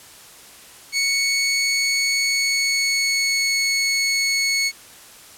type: tone with pitch glide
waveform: 20% pulse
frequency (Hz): 2217 to 2203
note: C#7 to C#7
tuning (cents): 0 to -11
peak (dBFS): -13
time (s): 0.92-4.72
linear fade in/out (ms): 50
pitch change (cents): -11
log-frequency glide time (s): 2.24-3.58
effects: white hiss -44 dBFS RMS until 5.37 s + low-pass 12000 Hz 12 dB/octave